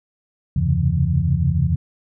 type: tone cluster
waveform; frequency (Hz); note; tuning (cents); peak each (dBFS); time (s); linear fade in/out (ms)
sine; 79.1 / 92 / 132.4 / 139 / 168; D#2 / F#2 / C3 / C#3 / E3; +29 / -9 / +21 / +5 / +33; -22; 0.56-1.76; 5
effects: none